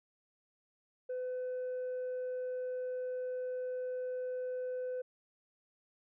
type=tone; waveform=sine; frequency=505 Hz; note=B4; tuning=39 cents sharp; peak=-33 dBFS; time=1.09-5.02 s; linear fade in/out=10 ms; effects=tanh soft clip ceiling -34 dBFS